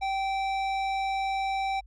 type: tone with low-pass filter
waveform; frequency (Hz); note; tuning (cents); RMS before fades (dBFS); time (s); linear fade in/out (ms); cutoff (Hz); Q
square; 777; G5; -16; -29; 0.01-1.81; 20; 3800; 0.93
effects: added 50 Hz sine -48 dBFS peak until 1.86 s